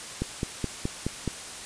click train, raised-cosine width 3 ms, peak -14 dBFS, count 6, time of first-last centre 0.22-1.277 s, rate 4.73 Hz, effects white hiss -39 dBFS RMS until 1.65 s + resampled to 22050 Hz

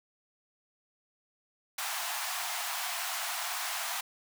pink high-pass noise, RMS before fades -35 dBFS, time 1.78-4.01 s, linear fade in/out 5 ms, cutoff 670 Hz, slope 96 dB/octave, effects none

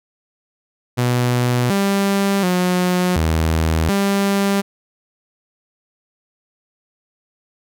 sawtooth tone with pitch steps, 123 / 197.9 / 180.5 / 80.4 / 198.4 Hz, B2 / G3 / F#3 / E2 / G3, -7 / +17 / -43 / -43 / +21 cents, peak -11 dBFS, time 0.97-4.62 s, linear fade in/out 20 ms, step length 730 ms, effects none

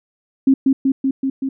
sine tone with echo, 268.4 Hz, C4, 44 cents sharp, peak -8 dBFS, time 0.47-0.54 s, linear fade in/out 5 ms, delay 190 ms, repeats 5, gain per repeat -2 dB, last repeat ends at 1.49 s, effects none

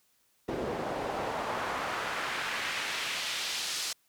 pink noise with band-pass filter sweep, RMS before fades -34 dBFS, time 0.48-3.93 s, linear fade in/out 5 ms, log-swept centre 410 to 5300 Hz, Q 1.1, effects white hiss -70 dBFS RMS until 4.08 s

